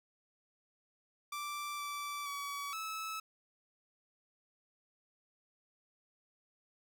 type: tone with pitch steps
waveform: sawtooth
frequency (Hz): 1172 / 1162 / 1137 / 1302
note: D6 / D6 / C#6 / E6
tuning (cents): -4 / -19 / +44 / -22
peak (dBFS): -35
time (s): 1.32-3.2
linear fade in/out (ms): 5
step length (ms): 470
effects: none